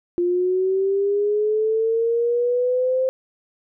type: linear sweep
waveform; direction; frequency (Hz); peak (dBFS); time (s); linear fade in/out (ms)
sine; up; 348 to 523.3; -17; 0.18-3.09; 0
effects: none